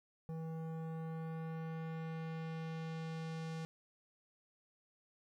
square tone with low-pass filter sweep, 161.7 Hz, E3, 33 cents flat, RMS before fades -43 dBFS, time 0.29-3.65 s, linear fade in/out 0 ms, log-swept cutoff 730 to 6900 Hz, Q 0.81, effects 12-bit

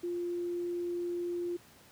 sine tone, 349.2 Hz, F4, in tune, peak -32 dBFS, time 0.03-1.57 s, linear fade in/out 10 ms, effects pink hiss -58 dBFS RMS until 1.91 s + high-pass 80 Hz 12 dB/octave

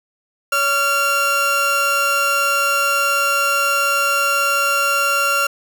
30% pulse tone pair together, 564.1 / 1381 Hz, C#5 / F6, +30 / -20 cents, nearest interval octave + major third, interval 1550 cents, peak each -21 / -13 dBFS, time 0.52-5.47 s, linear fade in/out 5 ms, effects none

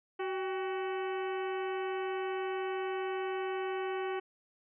harmonic tone with a mistuned harmonic, 375.6 Hz, F#4, 26 cents sharp, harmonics 1 / 2 / 3 / 4 / 5 / 6 / 7 / 8, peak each -34 / -40 / -44 / -46 / -48 / -50 / -51 / -52 dBFS, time 0.19-4.2 s, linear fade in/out 10 ms, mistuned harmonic 2, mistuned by +80 cents, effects none

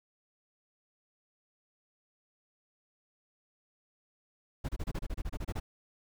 brown noise bursts, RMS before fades -34 dBFS, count 13, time 4.64-5.6 s, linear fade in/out 10 ms, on 48 ms, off 28 ms, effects none

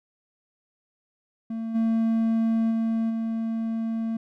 triangle tone with level steps, 225.7 Hz, A3, 44 cents sharp, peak -26 / -18 / -20 / -23 dBFS, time 1.5-4.17 s, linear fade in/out 5 ms, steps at 1.74 / 2.7 / 3.09 s, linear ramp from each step 20 ms, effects none

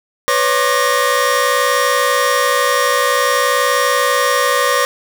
45% pulse tone cluster, 499.5 / 560 / 1081 / 1193 / 1866 Hz, B4 / C#5 / C#6 / D6 / A#6, +20 / +18 / -44 / +27 / +1 cents, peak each -19 dBFS, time 0.28-4.85 s, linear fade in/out 0 ms, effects none

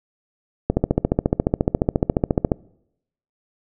click train, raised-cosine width 2 ms, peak -3 dBFS, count 27, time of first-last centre 0.7-2.518 s, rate 14.3 Hz, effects noise-tail reverb RT60 0.8 s tail -24 dB re dry

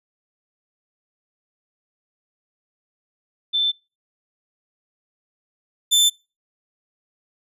sine / sawtooth tone pair in turn, 3538 / 3538 Hz, A7 / A7, +9 / +9 cents, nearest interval unison, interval 0 cents, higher neither, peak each -17 / -10 dBFS, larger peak second, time 3.53-3.72 / 5.91-6.1 s, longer neither, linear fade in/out 20 ms, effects noise-tail reverb RT60 0.3 s tail -26 dB re dry + resampled to 32000 Hz

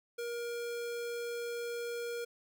square tone, 473.2 Hz, A#4, 26 cents sharp, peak -37 dBFS, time 0.18-2.25 s, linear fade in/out 10 ms, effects none

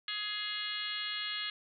harmonic tone with a mistuned harmonic, 419.2 Hz, G#4, 16 cents sharp, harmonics 3 / 4 / 5 / 6 / 7 / 8 / 9 / 10, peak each -47 / -43 / -43 / -50 / -41 / -40 / -48 / -42 dBFS, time 0.08-1.5 s, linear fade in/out 2 ms, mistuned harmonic 7, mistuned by -31 cents, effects none

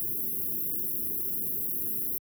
white band-stop noise, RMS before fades -31 dBFS, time 0-2.18 s, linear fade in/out 0 ms, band 440 to 11000 Hz, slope 96 dB/octave, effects high-pass 100 Hz 12 dB/octave

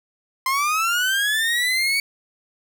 30% pulse linear sweep, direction up, 1036 to 2256 Hz, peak -16 dBFS, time 0.46-2 s, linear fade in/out 2 ms, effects none

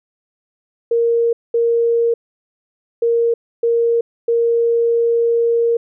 sine tone bursts at uneven times, 466.2 Hz, A#4, in tune, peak -12 dBFS, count 5, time 0.91-1.33 / 1.54-2.14 / 3.02-3.34 / 3.63-4.01 / 4.28-5.77 s, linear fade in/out 5 ms, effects none

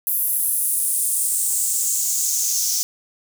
white noise with high-pass filter sweep, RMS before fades -21 dBFS, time 0.07-2.83 s, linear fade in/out 0 ms, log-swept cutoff 12000 to 5700 Hz, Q 3.8, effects none

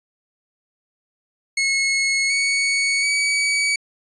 sawtooth tone with pitch steps, 2180 / 2226 / 2273 Hz, C#7 / C#7 / C#7, -29 / +7 / +43 cents, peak -14 dBFS, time 1.57-3.76 s, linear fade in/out 5 ms, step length 730 ms, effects resampled to 22050 Hz

